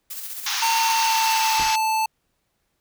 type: noise with tremolo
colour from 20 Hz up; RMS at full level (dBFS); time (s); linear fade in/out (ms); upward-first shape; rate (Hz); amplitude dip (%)
blue; -32; 0.1-1.58; 10; square; 15; 35
type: band-pass noise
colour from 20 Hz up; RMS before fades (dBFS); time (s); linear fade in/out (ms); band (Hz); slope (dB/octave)
white; -26; 0.46-1.76; 5; 780 to 6700; 96
type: tone with pitch glide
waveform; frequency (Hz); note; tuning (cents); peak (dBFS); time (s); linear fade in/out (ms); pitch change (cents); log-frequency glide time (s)
square; 909 to 879.1; A#5 to A5; -44 to -2; -20; 0.62-2.06; 5; -58; 0.73-1.73
type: noise with exponential decay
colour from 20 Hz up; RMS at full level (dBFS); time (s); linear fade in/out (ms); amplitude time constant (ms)
brown; -27; 1.59-1.77; 0; 39
effects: pink hiss -72 dBFS RMS until 2.8 s